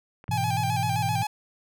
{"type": "clicks", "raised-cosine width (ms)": 0.5, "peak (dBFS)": [-32, -32], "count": 2, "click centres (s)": [0.241, 0.281]}
{"type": "chord", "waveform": "sine", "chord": "E major", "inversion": "first", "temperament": "equal", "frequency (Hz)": [103.83, 123.47, 164.81], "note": ["G#2", "B2", "E3"], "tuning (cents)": [0, 0, 0], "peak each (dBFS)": [-30, -29, -32], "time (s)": [0.29, 1.23], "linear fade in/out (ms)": 0}
{"type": "tone with vibrato", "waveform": "45% pulse", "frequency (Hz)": 818, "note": "G#5", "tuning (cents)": -26, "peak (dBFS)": -26, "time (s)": [0.31, 1.27], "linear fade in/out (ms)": 5, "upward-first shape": "square", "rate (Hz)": 7.7, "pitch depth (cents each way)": 57}
{"effects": []}